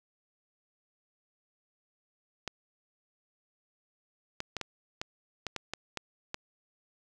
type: clicks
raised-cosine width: 0.2 ms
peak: -17 dBFS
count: 10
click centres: 2.477 / 4.404 / 4.567 / 4.613 / 5.015 / 5.467 / 5.563 / 5.736 / 5.973 / 6.344 s
effects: none